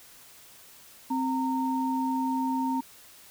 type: tone pair together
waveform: sine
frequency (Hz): 261.6 / 920.2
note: C4 / A#5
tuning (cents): 0 / -23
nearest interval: octave + minor seventh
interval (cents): 2177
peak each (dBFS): -27 / -29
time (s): 1.1-2.81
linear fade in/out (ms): 10
effects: white hiss -52 dBFS RMS until 3.3 s